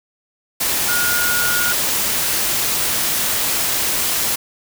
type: tone in noise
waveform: sine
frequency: 1433 Hz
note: F6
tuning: 44 cents sharp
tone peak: -19 dBFS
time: 0.88-1.73 s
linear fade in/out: 10 ms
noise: white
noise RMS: -19 dBFS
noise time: 0.6-4.36 s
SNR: -3 dB
effects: none